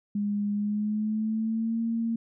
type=tone with pitch glide; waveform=sine; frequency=205.1 to 228.9 Hz; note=G#3 to A#3; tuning=-21 to -31 cents; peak=-25 dBFS; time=0.15-2.16 s; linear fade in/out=5 ms; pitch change=+190 cents; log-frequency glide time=0.53-1.81 s; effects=none